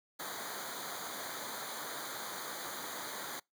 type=noise with comb filter; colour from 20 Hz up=pink; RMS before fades=-42 dBFS; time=0.19-3.4 s; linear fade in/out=10 ms; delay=0.37 ms; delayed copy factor=-0.95; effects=noise-tail reverb RT60 0.2 s tail -26 dB re dry + high-pass 150 Hz 12 dB/octave